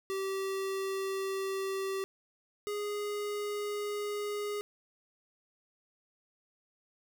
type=tone pair in turn; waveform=square; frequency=386.8 / 413.6 Hz; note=G4 / G#4; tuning=-23 / -7 cents; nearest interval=minor second; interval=116 cents; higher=second; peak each=-33 / -34 dBFS; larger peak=first; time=0.1-2.04 / 2.67-4.61 s; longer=neither; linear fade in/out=0 ms; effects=none